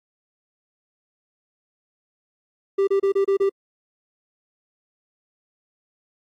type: tone bursts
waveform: triangle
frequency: 393.1 Hz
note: G4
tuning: 5 cents sharp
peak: -14 dBFS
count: 6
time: 2.78-3.495 s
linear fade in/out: 10 ms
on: 95 ms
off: 29 ms
effects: AAC 64 kbps